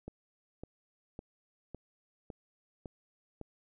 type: click train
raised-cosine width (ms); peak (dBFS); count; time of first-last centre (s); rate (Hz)
2; -29; 7; 0.08-3.413; 1.8
effects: none